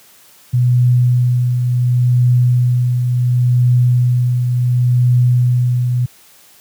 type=tone with tremolo; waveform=sine; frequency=123.47 Hz; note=B2; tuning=in tune; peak=-7 dBFS; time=0.53-6.06 s; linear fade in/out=10 ms; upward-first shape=triangle; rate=0.7 Hz; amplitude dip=45%; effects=white hiss -46 dBFS RMS until 6.6 s + high-pass 80 Hz 12 dB/octave